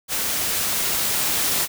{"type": "noise with level ramp", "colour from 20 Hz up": "white", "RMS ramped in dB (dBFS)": [-24, -21], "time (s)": [0.08, 1.68], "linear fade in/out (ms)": 50, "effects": []}